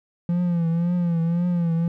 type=tone with vibrato; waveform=triangle; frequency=171.1 Hz; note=F3; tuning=35 cents flat; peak=-17 dBFS; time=0.29-1.88 s; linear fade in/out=2 ms; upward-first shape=triangle; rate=1.9 Hz; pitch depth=76 cents each way; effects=none